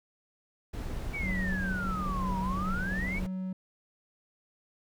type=noise; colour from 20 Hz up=brown; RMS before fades=-35 dBFS; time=0.73-3.27 s; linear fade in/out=10 ms
type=exponential two-way sweep; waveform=sine; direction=down then up; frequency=2304 to 936 to 2304 Hz; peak=-33 dBFS; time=1.13-3.2 s; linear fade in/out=20 ms; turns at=2.39 s
type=tone with tremolo; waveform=triangle; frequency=186.8 Hz; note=F#3; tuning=17 cents sharp; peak=-30 dBFS; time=1.23-3.53 s; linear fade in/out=5 ms; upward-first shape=square; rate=1 Hz; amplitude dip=25%
effects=none